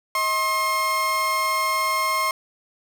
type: tone pair together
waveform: 30% pulse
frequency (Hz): 634 / 1067.7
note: D#5 / C6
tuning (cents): +32 / +35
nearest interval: major sixth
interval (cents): 903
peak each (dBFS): -28 / -18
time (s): 0.15-2.31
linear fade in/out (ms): 2
effects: none